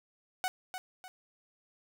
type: tone with echo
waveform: sawtooth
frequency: 743 Hz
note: F#5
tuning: 7 cents sharp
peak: -26 dBFS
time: 0.44-0.48 s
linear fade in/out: 0 ms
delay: 300 ms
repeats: 2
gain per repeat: -8 dB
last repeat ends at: 1.08 s
effects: none